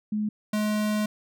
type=tone pair in turn; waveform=sine / square; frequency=211.8 / 211.8 Hz; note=G#3 / G#3; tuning=+34 / +34 cents; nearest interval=unison; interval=0 cents; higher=neither; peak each=-24 dBFS; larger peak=neither; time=0.12-0.29 / 0.53-1.06 s; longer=second; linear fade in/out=5 ms; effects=none